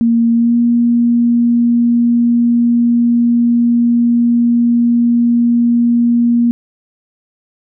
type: tone with pitch glide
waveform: sine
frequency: 232 to 237.1 Hz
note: A#3 to A#3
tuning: -8 to +30 cents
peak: -8 dBFS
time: 0.01-6.51 s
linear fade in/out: 0 ms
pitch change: +38 cents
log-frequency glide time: 0.33-0.56 s
effects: none